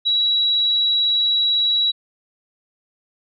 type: tone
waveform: sine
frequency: 3894 Hz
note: B7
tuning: 25 cents flat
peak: -15 dBFS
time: 0.05-1.92 s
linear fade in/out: 20 ms
effects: none

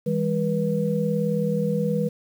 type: tone cluster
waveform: sine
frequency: 163.1 / 202 / 485.2 Hz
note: E3 / G#3 / B4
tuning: -18 / -48 / -31 cents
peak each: -25 dBFS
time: 0.06-2.09 s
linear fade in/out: 10 ms
effects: 8-bit

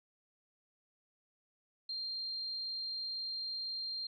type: tone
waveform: sine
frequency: 4186 Hz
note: C8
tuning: in tune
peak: -37 dBFS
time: 1.89-4.07 s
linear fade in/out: 5 ms
effects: none

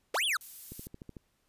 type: linear two-way sweep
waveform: square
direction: up then down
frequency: 311.1 to 3520 to 1157 Hz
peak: -28 dBFS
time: 0.14-0.37 s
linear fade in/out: 5 ms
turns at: 0.25 s
type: noise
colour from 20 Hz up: violet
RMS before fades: -44 dBFS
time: 0.41-0.87 s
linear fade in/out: 0 ms
type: click train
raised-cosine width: 3 ms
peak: -31 dBFS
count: 7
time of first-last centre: 0.72-1.168 s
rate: 13.4 Hz
effects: pink hiss -74 dBFS RMS until 1.48 s + resampled to 32000 Hz

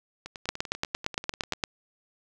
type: two click trains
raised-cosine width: 0.2 ms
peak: -9 / -21 dBFS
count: 11 / 14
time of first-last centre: 0.49-1.638 / 0.26-1.535 s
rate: 8.71 / 10.2 Hz
effects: none

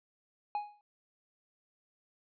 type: tone with exponential decay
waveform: triangle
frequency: 830.6 Hz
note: G#5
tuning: in tune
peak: -27 dBFS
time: 0.55-0.81 s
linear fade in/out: 1 ms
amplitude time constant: 56 ms
effects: resampled to 11025 Hz

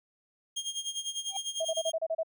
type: tone with tremolo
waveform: 25% pulse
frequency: 3229 Hz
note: G#7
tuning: 49 cents flat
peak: -27 dBFS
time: 0.56-1.92 s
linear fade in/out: 10 ms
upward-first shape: sine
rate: 10 Hz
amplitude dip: 80%
type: tone with exponential growth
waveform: triangle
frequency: 780 Hz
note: G5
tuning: 9 cents flat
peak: -30 dBFS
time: 1.27-1.37 s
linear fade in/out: 5 ms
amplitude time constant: 21 ms
type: tone bursts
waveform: sine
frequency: 649 Hz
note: E5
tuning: 27 cents flat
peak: -27 dBFS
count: 8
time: 1.6-2.233 s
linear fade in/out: 10 ms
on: 52 ms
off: 31 ms
effects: none

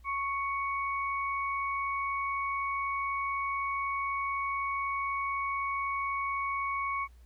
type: tone pair together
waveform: sine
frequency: 1103 / 2232 Hz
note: C#6 / C#7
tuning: -9 / +11 cents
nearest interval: octave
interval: 1220 cents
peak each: -31 / -35 dBFS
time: 0.04-7.08 s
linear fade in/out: 50 ms
effects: added 60 Hz sine -52 dBFS peak until 7.25 s + pink hiss -69 dBFS RMS until 7.25 s

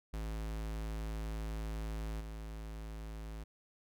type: tone with level steps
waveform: square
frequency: 54 Hz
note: A1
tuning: 32 cents flat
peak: -38 / -43 dBFS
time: 0.13-3.44 s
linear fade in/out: 10 ms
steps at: 2.2 s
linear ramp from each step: 10 ms
effects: none

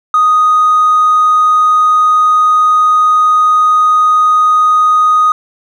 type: tone with hard clipping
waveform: sine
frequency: 1244.5 Hz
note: D#6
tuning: in tune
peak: -6 dBFS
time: 0.14-5.32 s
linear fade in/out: 2 ms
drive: 1 dB
effects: none

